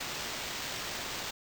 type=noise with sample-and-hold; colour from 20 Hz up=white; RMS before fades=-38 dBFS; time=0-1.31 s; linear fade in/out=10 ms; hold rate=11025 Hz; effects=none